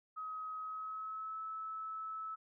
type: tone with pitch glide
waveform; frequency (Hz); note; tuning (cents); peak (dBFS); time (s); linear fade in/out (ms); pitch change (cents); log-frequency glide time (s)
sine; 1269 to 1303.2; D#6 to E6; +34 to -20; -40; 0.16-2.36; 20; +46; 0.59-1.39
effects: none